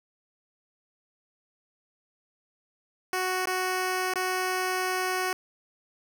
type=tone with dropouts; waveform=10% pulse; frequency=370 Hz; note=F#4; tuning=in tune; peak=-18 dBFS; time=3.13-5.33 s; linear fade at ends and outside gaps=1 ms; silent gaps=3.456-3.472 / 4.137-4.157 s; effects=none